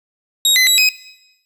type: tone with pitch steps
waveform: 25% pulse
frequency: 3783 / 2029 / 3901 / 2521 Hz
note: A#7 / B6 / B7 / D#7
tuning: +25 / +46 / -22 / +22 cents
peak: -6 dBFS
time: 0.45-0.89 s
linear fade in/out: 2 ms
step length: 110 ms
effects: noise-tail reverb RT60 0.9 s tail -19 dB re dry + resampled to 32000 Hz